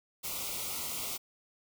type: band-stop noise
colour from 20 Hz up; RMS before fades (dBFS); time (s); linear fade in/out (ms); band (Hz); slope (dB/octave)
white; -37; 0.23-1.18; 20; 1400 to 2000; 96
effects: none